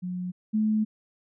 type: tone pair in turn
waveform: sine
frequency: 180.6 / 215.6 Hz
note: F#3 / A3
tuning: -42 / -35 cents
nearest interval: minor third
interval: 307 cents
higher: second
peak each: -29 / -21 dBFS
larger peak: second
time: 0.02-0.32 / 0.53-0.85 s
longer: second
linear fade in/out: 20 ms
effects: none